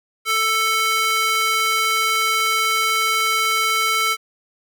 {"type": "tone with high-pass filter", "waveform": "square", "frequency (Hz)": 441.9, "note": "A4", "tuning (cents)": 7, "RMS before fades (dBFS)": -19, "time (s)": [0.25, 4.17], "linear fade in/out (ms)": 50, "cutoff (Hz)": 1600, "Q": 1.6, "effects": []}